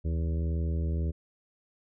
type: harmonic tone with a mistuned harmonic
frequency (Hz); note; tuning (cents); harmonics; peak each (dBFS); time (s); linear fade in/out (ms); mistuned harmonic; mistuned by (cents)
81.7; E2; -15; 1 / 2 / 3 / 4 / 5 / 6 / 7; -27 / -35 / -43 / -43 / -44 / -49 / -50; 0.04-1.12; 20; 1; -120
effects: none